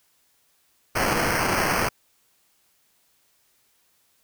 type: noise with sample-and-hold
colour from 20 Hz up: blue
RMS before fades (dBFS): -23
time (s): 0.95-1.89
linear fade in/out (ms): 10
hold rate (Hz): 3675
effects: white hiss -65 dBFS RMS until 4.23 s